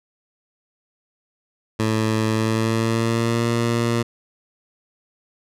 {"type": "tone with pitch glide", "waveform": "15% pulse", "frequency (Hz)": [110, 117.22], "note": ["A2", "A#2"], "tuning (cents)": [0, 10], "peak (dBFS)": -12, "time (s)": [1.79, 4.03], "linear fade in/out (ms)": 10, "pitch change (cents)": 110, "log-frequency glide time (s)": [2.3, 3.48], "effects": ["low-pass 10000 Hz 12 dB/octave"]}